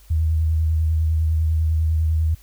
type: tone with vibrato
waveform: sine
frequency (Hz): 79.6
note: D#2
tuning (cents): +40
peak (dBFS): -16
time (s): 0.1-2.35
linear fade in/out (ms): 10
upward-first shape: sine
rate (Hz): 10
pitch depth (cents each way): 27
effects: added 50 Hz sine -47 dBFS peak until 2.42 s + white hiss -54 dBFS RMS until 2.42 s